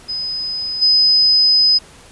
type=tone with level steps; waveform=sine; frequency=5030 Hz; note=D#8; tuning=18 cents sharp; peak=-20 / -9 dBFS; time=0.08-1.79 s; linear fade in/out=20 ms; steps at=0.81 s; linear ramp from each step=20 ms; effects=pink hiss -43 dBFS RMS until 2.11 s + resampled to 24000 Hz